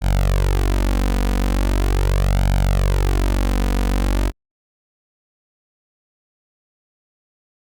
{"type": "tone with flanger", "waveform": "sawtooth", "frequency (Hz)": 47.24, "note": "F#1", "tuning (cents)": 37, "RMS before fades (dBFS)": -17, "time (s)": [0.01, 4.32], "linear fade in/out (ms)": 50, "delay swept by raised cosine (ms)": [1.3, 4.1], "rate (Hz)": 0.4, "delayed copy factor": 0.9, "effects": ["Opus 48 kbps"]}